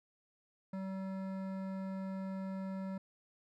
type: tone with hard clipping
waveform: triangle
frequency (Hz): 191.2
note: G3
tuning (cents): -43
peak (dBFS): -40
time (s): 0.73-2.98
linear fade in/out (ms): 5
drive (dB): 18
effects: none